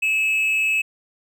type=tone with amplitude modulation; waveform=triangle; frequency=2600 Hz; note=E7; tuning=24 cents flat; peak=-14 dBFS; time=0.02-0.82 s; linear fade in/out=10 ms; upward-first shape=sine; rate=258 Hz; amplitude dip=40%; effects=none